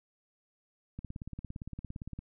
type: click train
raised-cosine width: 5 ms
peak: -28 dBFS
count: 22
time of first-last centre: 0.99-2.19 s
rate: 17.5 Hz
effects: none